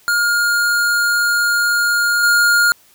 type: tone with level steps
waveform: square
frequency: 1418 Hz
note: F6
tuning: 26 cents sharp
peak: -14 / -11 dBFS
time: 0.08-2.72 s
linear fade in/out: 0 ms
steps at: 2.23 s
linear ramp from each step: 5 ms
effects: white hiss -51 dBFS RMS until 2.94 s